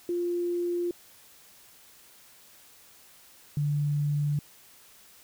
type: tone pair in turn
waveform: sine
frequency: 349.2 / 146.23 Hz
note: F4 / D3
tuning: 0 / -7 cents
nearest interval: octave + minor third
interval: 1507 cents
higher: first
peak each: -26 / -24 dBFS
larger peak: second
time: 0.09-0.91 / 3.57-4.39 s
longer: neither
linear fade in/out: 2 ms
effects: white hiss -55 dBFS RMS until 5.23 s